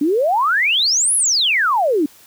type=exponential two-way sweep; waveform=sine; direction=up then down; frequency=275 to 11270 to 275 Hz; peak=-13 dBFS; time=0.01-2.06 s; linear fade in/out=5 ms; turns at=1.15 s; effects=white hiss -47 dBFS RMS until 2.26 s + high-pass 60 Hz 12 dB/octave

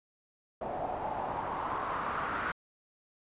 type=noise with low-pass filter sweep; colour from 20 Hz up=white; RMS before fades=-35 dBFS; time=0.61-2.52 s; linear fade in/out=5 ms; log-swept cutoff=680 to 1400 Hz; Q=3.6; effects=resampled to 8000 Hz

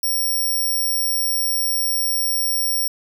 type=tone; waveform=5% pulse; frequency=5550 Hz; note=F8; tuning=12 cents flat; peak=-13 dBFS; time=0.03-2.88 s; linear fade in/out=5 ms; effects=none

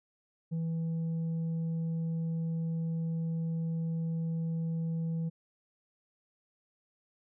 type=tone with tanh clipping; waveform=sine; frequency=164 Hz; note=E3; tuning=9 cents flat; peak=-31 dBFS; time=0.51-5.3 s; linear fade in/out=20 ms; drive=3 dB; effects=none

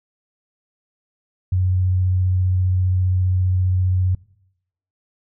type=tone with vibrato; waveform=sine; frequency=92.1 Hz; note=F#2; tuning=7 cents flat; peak=-15 dBFS; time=1.52-4.15 s; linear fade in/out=5 ms; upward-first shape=sine; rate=15 Hz; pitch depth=12 cents each way; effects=noise-tail reverb RT60 0.8 s tail -22 dB re dry

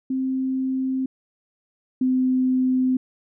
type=tone pair in turn; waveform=sine; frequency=262.2 / 257.1 Hz; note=C4 / C4; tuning=+4 / -30 cents; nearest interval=unison; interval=34 cents; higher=first; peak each=-21 / -17 dBFS; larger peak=second; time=0.1-1.06 / 2.01-2.97 s; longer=neither; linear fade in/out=5 ms; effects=none

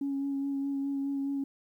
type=tone with vibrato; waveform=sine; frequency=277.1 Hz; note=C#4; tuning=1 cent flat; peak=-28 dBFS; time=0.01-1.44 s; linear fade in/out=5 ms; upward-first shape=sine; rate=4.8 Hz; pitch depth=16 cents each way; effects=tanh soft clip ceiling -25 dBFS + 11-bit

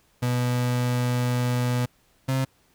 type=tone pair in turn; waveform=35% pulse; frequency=123.47 / 132.26 Hz; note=B2 / C3; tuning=0 / +19 cents; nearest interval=minor second; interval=119 cents; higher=second; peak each=-20 dBFS; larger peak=neither; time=0.22-1.86 / 2.28-2.45 s; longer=first; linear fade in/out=10 ms; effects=pink hiss -63 dBFS RMS until 2.74 s

